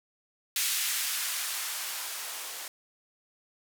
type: noise with band-pass filter sweep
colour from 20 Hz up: violet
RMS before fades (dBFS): -33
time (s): 0.56-2.68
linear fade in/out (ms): 2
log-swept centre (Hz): 2200 to 530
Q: 0.85
effects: none